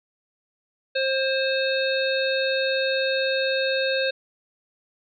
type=harmonic tone with a mistuned harmonic; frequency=532 Hz; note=C5; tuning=29 cents sharp; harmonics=1 / 3 / 5 / 7 / 8; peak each=-23 / -28 / -30 / -31 / -32 dBFS; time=0.95-4.11 s; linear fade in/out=10 ms; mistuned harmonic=5; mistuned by=-29 cents; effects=none